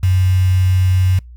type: tone with quantisation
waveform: sine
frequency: 92.5 Hz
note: F#2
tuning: in tune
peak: -10 dBFS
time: 0.03-1.19 s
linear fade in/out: 5 ms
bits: 5
effects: noise-tail reverb RT60 0.2 s tail -26 dB re dry + added 60 Hz sine -34 dBFS peak until 1.36 s